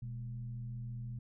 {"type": "tone with frequency modulation", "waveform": "sine", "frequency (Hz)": 121, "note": "B2", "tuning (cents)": -35, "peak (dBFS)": -39, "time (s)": [0.02, 1.19], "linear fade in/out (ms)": 5, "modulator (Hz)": 85.7, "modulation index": 0.44, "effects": []}